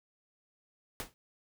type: noise with exponential decay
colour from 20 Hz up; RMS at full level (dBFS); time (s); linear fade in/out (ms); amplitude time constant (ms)
pink; -35; 1-1.14; 0; 29
effects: none